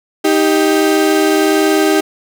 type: tone pair together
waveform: 35% pulse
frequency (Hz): 312.6 / 393.9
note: D#4 / G4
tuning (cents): +8 / +8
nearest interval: major third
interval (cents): 400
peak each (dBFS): -11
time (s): 0.24-2.01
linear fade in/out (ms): 10
effects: none